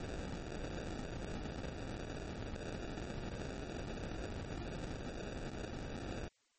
pink noise with sample-and-hold, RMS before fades -43 dBFS, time 0-6.28 s, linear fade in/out 2 ms, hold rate 1050 Hz, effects white hiss -75 dBFS RMS until 6.58 s + MP3 32 kbps

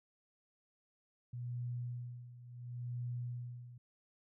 sine tone with tremolo, 121.8 Hz, B2, 24 cents flat, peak -37 dBFS, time 1.33-3.78 s, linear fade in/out 5 ms, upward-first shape sine, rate 0.71 Hz, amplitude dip 80%, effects none

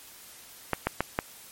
clicks, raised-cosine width 0.5 ms, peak -9 dBFS, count 4, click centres 0.733 / 0.87 / 1.006 / 1.189 s, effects white hiss -49 dBFS RMS until 1.51 s + MP3 64 kbps

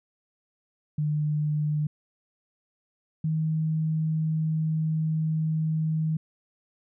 sine tone pair in turn, 150.6 / 157.84 Hz, D3 / D#3, +44 / +25 cents, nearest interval minor second, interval 81 cents, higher second, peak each -23 dBFS, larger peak neither, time 0.98-1.87 / 3.24-6.17 s, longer second, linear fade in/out 5 ms, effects none

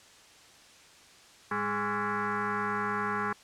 sine tone with frequency modulation, 106.1 Hz, G#2, 38 cents sharp, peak -28 dBFS, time 1.51-3.33 s, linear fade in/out 5 ms, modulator 310 Hz, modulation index 5.2, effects white hiss -55 dBFS RMS until 3.43 s + low-pass 7000 Hz 12 dB/octave

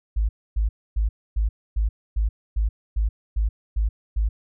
sine tone bursts, 53.1 Hz, G#1, 39 cents sharp, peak -18 dBFS, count 11, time 0.16-4.29 s, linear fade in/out 10 ms, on 130 ms, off 270 ms, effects none

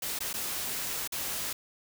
white noise with dropouts, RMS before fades -34 dBFS, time 0.02-1.53 s, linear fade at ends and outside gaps 5 ms, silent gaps 0.19-0.204 / 0.331-0.339 / 1.076-1.121 s, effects none

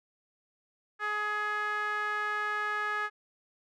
sawtooth tone with band-pass filter, 420 Hz, G#4, 19 cents sharp, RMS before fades -32 dBFS, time 0.99-3.1 s, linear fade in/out 50 ms, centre 1500 Hz, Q 8.1, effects none

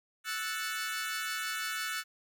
sawtooth chord, F# minor seventh, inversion third, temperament equal, 1318.5 / 1480 / 1760 / 2217 Hz, E6 / F#6 / A6 / C#7, 0 / 0 / 0 / 0 cents, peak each -36 / -34 / -36 / -38 dBFS, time 0.24-2.04 s, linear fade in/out 50 ms, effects none

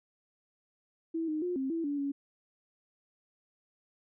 sine tone with pitch steps, 327.3 / 308.6 / 356.6 / 266.4 / 330.5 / 287.1 / 280.5 Hz, E4 / D#4 / F4 / C4 / E4 / D4 / C#4, -12 / -14 / +36 / +31 / +5 / -39 / +21 cents, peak -30 dBFS, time 1.14-2.12 s, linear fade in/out 10 ms, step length 140 ms, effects none

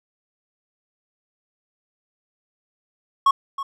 triangle tone with echo, 1100 Hz, C#6, 14 cents flat, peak -10 dBFS, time 3.26-3.31 s, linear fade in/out 5 ms, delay 320 ms, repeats 1, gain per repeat -13 dB, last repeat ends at 3.63 s, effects none

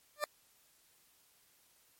20% pulse tone with exponential growth, 595 Hz, D5, 22 cents sharp, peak -23 dBFS, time 0.16-0.24 s, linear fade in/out 0 ms, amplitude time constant 16 ms, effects white hiss -68 dBFS RMS until 1.99 s + MP3 64 kbps

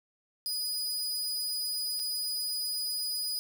sawtooth tone with dropouts, 4954 Hz, D#8, 8 cents flat, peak -28 dBFS, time 0.46-3.39 s, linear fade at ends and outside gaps 0 ms, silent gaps 1.994-1.998 s, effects none

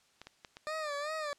clicks, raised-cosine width 0.2 ms, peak -29 dBFS, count 4, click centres 0.216 / 0.27 / 0.448 / 0.569 s
20% pulse tone with vibrato, 601 Hz, D5, 40 cents sharp, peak -30 dBFS, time 0.67-1.33 s, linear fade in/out 0 ms, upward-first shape sine, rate 2.6 Hz, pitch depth 93 cents each way
effects white hiss -68 dBFS RMS until 1.38 s + low-pass 7000 Hz 12 dB/octave

